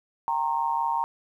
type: tone with amplitude modulation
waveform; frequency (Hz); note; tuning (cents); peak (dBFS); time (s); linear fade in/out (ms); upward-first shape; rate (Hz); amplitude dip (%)
sine; 927; A#5; -10; -19; 0.28-1.04; 0; sine; 145; 90
effects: 10-bit